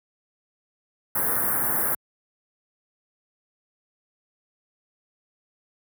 white band-stop noise, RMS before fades -24 dBFS, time 1.15-1.95 s, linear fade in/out 5 ms, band 1800 to 10000 Hz, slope 48 dB/octave, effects high-pass 80 Hz 12 dB/octave

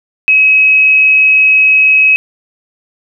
sine tone with amplitude modulation, 2555 Hz, D#7, 45 cents sharp, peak -3 dBFS, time 0.28-2.16 s, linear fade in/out 0 ms, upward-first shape sine, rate 146 Hz, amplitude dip 25%, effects none

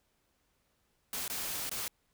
white noise with dropouts, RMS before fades -37 dBFS, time 1.13-1.88 s, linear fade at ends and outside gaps 1 ms, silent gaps 1.279-1.299 / 1.694-1.714 s, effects pink hiss -75 dBFS RMS until 2.13 s

